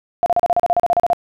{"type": "tone bursts", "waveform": "sine", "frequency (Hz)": 697, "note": "F5", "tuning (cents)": -4, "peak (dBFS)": -11, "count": 14, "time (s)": [0.23, 1.132], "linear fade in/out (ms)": 0, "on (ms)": 31, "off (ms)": 36, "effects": []}